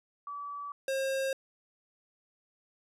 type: tone pair in turn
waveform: sine / square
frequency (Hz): 1149 / 535.9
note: D6 / C5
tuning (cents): -38 / +41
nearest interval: octave + minor second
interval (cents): 1321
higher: first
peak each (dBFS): -37 / -30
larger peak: second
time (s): 0.27-0.72 / 0.88-1.33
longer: neither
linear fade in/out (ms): 2
effects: resampled to 32000 Hz